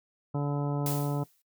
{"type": "harmonic tone", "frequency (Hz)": 144, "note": "D3", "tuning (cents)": -34, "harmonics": [1, 2, 3, 4, 5, 6, 7, 9], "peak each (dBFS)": [-28, -34, -38, -40, -42, -44, -45, -47], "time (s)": [0.34, 1.24], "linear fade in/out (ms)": 10}
{"type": "noise with exponential decay", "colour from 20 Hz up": "blue", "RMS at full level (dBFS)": -32, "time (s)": [0.86, 1.42], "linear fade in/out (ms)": 2, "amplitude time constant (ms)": 120}
{"effects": ["noise-tail reverb RT60 0.1 s tail -20 dB re dry"]}